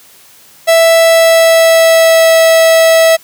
45% pulse tone with pitch glide, 659.3 to 652.1 Hz, E5 to E5, 0 to -19 cents, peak -4 dBFS, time 0.67-3.17 s, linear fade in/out 20 ms, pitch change -19 cents, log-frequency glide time 0.95-2.35 s, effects white hiss -41 dBFS RMS until 3.23 s + high-pass 80 Hz 12 dB/octave

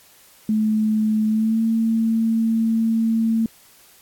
sine tone with pitch glide, 216.2 to 225.4 Hz, A3 to A3, -30 to +42 cents, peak -16 dBFS, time 0.49-3.46 s, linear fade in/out 2 ms, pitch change +72 cents, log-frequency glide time 1.28-1.62 s, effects white hiss -51 dBFS RMS until 4.01 s + AAC 64 kbps

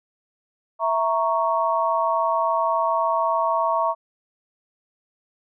sine chord, A# diminished, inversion second, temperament equal, 659.3 / 932.3 / 1108.7 Hz, E5 / A#5 / C#6, 0 / 0 / 0 cents, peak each -23 dBFS, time 0.79-3.95 s, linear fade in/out 50 ms, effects none

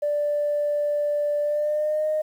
sine tone with pitch glide, 587.3 to 616.5 Hz, D5 to D#5, 0 to -16 cents, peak -20 dBFS, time 0.02-2.22 s, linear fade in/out 10 ms, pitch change +84 cents, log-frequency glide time 1.41-2.07 s, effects tanh soft clip ceiling -16 dBFS + 9-bit

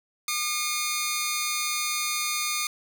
10% pulse tone pair together, 1213 / 2158 Hz, D#6 / C#7, -44 / -47 cents, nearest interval minor seventh, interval 997 cents, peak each -20 dBFS, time 0.28-2.67 s, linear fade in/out 2 ms, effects none

